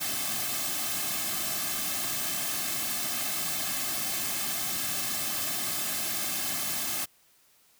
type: noise with comb filter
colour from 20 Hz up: white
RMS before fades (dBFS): -31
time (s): 0-7.06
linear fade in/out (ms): 20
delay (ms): 2.1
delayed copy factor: -0.9
effects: white hiss -63 dBFS RMS until 7.79 s